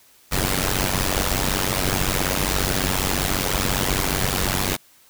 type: noise with amplitude modulation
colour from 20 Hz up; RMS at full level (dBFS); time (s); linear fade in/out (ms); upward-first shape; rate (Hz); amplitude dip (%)
pink; -18; 0.31-4.77; 20; sine; 94.6; 95
effects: white hiss -54 dBFS RMS until 5.09 s